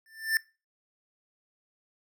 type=tone with exponential growth; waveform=square; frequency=1778 Hz; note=A6; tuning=18 cents sharp; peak=-21 dBFS; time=0.06-0.37 s; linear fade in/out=1 ms; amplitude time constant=66 ms; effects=noise-tail reverb RT60 0.3 s tail -22 dB re dry